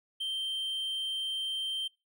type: tone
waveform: triangle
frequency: 3136 Hz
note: G7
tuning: in tune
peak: -30 dBFS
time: 0.2-1.88 s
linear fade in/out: 10 ms
effects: noise-tail reverb RT60 0.3 s tail -26 dB re dry